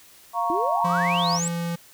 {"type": "chord", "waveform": "sine", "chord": "Bb minor", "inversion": "second", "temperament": "equal", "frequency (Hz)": [698.5, 932.3, 1108.7], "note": ["F5", "Bb5", "Db6"], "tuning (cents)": [0, 0, 0], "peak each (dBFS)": -26, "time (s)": [0.33, 1.4], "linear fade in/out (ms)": 50}
{"type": "exponential sweep", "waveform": "sine", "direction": "up", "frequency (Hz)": [314.1, 8070], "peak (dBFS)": -25, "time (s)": [0.5, 1.48], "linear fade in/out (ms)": 0}
{"type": "tone with pitch glide", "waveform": "square", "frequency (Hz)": [174.61, 170.13], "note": ["F3", "F3"], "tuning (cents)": [0, -45], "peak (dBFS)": -26, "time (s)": [0.84, 1.76], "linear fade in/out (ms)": 10, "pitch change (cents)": -45, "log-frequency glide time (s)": [1.21, 1.27]}
{"effects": ["white hiss -51 dBFS RMS until 1.93 s"]}